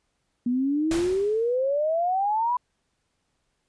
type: exponential sweep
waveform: sine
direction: up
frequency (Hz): 238.6 to 1004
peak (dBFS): -21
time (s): 0.46-2.57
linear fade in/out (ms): 5
type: noise with exponential decay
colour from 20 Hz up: pink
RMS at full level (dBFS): -29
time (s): 0.91-1.56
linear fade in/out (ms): 2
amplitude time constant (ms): 140
effects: pink hiss -74 dBFS RMS until 3.68 s + resampled to 22050 Hz